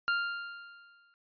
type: tone with exponential decay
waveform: 40% pulse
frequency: 1396.9 Hz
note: F6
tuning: in tune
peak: -24 dBFS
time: 0.08-1.14 s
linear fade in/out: 0 ms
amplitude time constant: 230 ms
effects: resampled to 11025 Hz